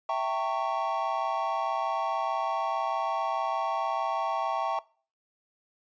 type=chord; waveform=triangle; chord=E diminished seventh; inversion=none; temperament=equal with one note detuned; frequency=659.3 / 784 / 910.5 / 1108.7 Hz; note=E5 / G5 / Bb5 / Db6; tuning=0 / 0 / -41 / 0 cents; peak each=-30 dBFS; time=0.09-4.79 s; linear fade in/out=2 ms; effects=noise-tail reverb RT60 0.4 s tail -21 dB re dry + resampled to 16000 Hz